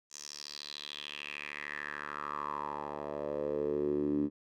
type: tone with band-pass filter sweep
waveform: 10% pulse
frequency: 73.42 Hz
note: D2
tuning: in tune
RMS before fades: -37 dBFS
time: 0.1-4.3 s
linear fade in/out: 50 ms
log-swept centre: 6500 to 270 Hz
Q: 4.8
effects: none